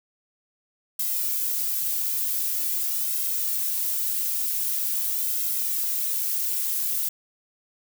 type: noise with flanger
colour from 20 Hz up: violet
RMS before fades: -26 dBFS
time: 0.99-7.09 s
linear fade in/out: 5 ms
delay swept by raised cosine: 1.7 to 3.1 ms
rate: 0.45 Hz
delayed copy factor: -0.7
effects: none